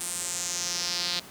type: tone with band-pass filter sweep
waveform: sawtooth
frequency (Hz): 176.2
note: F3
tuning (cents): +16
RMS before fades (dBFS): -31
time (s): 0-1.2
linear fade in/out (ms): 10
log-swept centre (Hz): 9300 to 4200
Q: 3.4
effects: pink hiss -46 dBFS RMS until 1.3 s + high-pass 100 Hz 12 dB/octave